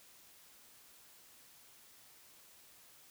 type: silence
effects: white hiss -61 dBFS RMS until 3.1 s